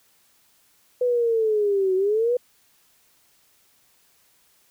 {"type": "linear two-way sweep", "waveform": "sine", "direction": "down then up", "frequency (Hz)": [500, 370, 500], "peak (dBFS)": -18, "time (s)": [1.01, 2.37], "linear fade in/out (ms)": 5, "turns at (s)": 1.95, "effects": ["white hiss -61 dBFS RMS until 4.7 s"]}